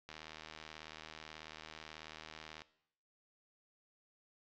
click train, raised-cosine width 0.2 ms, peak -30 dBFS, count 199, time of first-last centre 0.09-2.619 s, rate 78.3 Hz, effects noise-tail reverb RT60 0.7 s tail -18 dB re dry + low-pass 5000 Hz 12 dB/octave

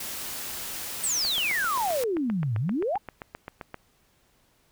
white noise, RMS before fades -35 dBFS, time 0-2.04 s, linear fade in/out 5 ms
sine exponential two-way sweep, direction down then up, 8700 to 102 to 887 Hz, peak -24 dBFS, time 1.03-2.98 s, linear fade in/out 10 ms, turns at 2.57 s
click train, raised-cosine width 0.5 ms, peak -21 dBFS, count 20, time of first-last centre 1.25-3.743 s, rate 7.62 Hz
effects pink hiss -65 dBFS RMS until 4.71 s

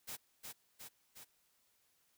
white noise with echo, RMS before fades -45 dBFS, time 0.07-0.17 s, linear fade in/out 20 ms, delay 360 ms, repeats 3, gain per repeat -3 dB, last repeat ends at 1.25 s, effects white hiss -75 dBFS RMS until 2.17 s

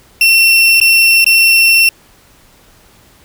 35% pulse tone with dropouts, 2711 Hz, E7, 48 cents sharp, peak -4 dBFS, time 0.21-1.89 s, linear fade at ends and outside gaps 2 ms, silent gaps 0.801-0.813 / 1.244-1.264 s, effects pink hiss -46 dBFS RMS until 3.24 s

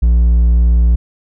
sine tone with hard clipping, 58.8 Hz, A#1, 16 cents sharp, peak -8 dBFS, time 0.02-0.96 s, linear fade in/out 10 ms, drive 3 dB, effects none

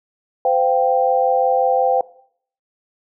sine chord, C suspended fourth, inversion none, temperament equal with one note detuned, 514.6 / 698.5 / 784 Hz, C5 / F5 / G5, -29 / 0 / 0 cents, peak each -17 / -20 / -17 dBFS, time 0.45-2.01 s, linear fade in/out 2 ms, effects noise-tail reverb RT60 0.6 s tail -19 dB re dry

